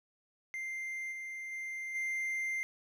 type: tone with level steps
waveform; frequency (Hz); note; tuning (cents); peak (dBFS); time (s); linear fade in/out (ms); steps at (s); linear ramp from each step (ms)
triangle; 2093; C7; 0; -35 / -38 / -36 / -31; 0.54-2.63; 0; 1.11 / 1.51 / 1.94; 20
effects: none